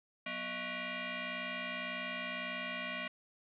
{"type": "tone with frequency modulation", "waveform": "sine", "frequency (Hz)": 246.9, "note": "B3", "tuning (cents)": 0, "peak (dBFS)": -37, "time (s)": [0.26, 3.08], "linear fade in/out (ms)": 5, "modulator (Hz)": 432, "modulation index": 6.4, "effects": []}